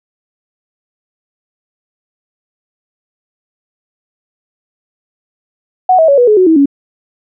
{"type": "tone with pitch steps", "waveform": "sine", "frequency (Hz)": [740, 644.2, 560.8, 488.2, 425, 370, 322.1, 280.4], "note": ["F#5", "E5", "C#5", "B4", "G#4", "F#4", "E4", "C#4"], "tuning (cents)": [0, -40, 20, -20, 40, 0, -40, 20], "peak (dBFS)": -4, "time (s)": [5.89, 6.658], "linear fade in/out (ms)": 5, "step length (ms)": 96, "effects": []}